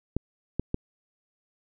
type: clicks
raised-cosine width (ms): 3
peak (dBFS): -13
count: 3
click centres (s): 0.166 / 0.596 / 0.744
effects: none